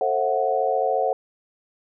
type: chord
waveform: sine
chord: F# half-diminished seventh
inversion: first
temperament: just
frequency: 444 / 532.8 / 666 / 740 Hz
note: A4 / C5 / E5 / F#5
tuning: +16 / +31 / +18 / 0 cents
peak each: -26 / -24 / -27 / -23 dBFS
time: 0.01-1.13 s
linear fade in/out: 2 ms
effects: none